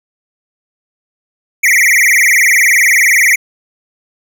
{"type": "tone with vibrato", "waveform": "square", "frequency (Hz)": 2093, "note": "C7", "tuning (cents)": 0, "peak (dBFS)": -7, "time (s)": [1.63, 3.36], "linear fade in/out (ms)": 10, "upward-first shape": "triangle", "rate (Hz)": 20, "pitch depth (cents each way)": 240, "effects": []}